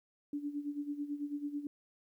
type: tone with tremolo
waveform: sine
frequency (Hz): 290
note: D4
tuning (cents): -22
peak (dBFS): -33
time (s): 0.33-1.67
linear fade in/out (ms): 2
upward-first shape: sine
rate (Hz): 9.1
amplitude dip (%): 75
effects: 12-bit